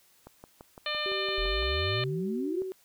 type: click train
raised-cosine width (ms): 1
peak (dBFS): -31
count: 9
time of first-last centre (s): 0.27-1.626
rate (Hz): 5.9
type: harmonic tone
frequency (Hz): 600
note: D5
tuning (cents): +37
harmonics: 1 / 2 / 3 / 4 / 5 / 6 / 7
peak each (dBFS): -37 / -37 / -37 / -37 / -37 / -37 / -37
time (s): 0.86-2.04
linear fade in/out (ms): 2
type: tone with pitch glide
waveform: sine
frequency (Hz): 386.3 to 376.4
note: G4 to F#4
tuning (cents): -25 to +30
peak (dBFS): -33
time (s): 1.06-2.72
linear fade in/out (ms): 0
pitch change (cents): -45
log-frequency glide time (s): 1.78-2.45
type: exponential sweep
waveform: sine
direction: up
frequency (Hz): 37.38 to 387.1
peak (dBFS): -30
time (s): 1.38-2.62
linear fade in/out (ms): 0
effects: white hiss -63 dBFS RMS until 2.84 s